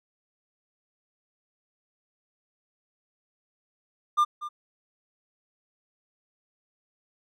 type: tone with echo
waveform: triangle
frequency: 1199 Hz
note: D6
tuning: 36 cents sharp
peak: -16 dBFS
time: 4.17-4.25 s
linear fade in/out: 20 ms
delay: 240 ms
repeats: 1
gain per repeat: -14 dB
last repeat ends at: 4.49 s
effects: none